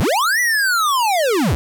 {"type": "linear two-way sweep", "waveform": "square", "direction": "up then down", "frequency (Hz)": [51.91, 1991, 51.91], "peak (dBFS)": -15, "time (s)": [0, 1.55], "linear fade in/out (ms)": 0, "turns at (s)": 0.4, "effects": []}